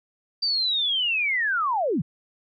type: linear sweep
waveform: sine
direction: down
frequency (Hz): 4699 to 120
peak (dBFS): -21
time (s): 0.42-2.02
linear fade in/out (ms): 10
effects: none